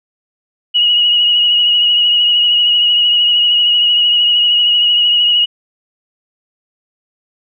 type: tone with vibrato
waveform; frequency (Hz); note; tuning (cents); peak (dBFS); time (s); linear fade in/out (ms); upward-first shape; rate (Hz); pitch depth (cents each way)
sine; 2900; F#7; -35; -8; 0.74-5.46; 20; triangle; 13; 32
effects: none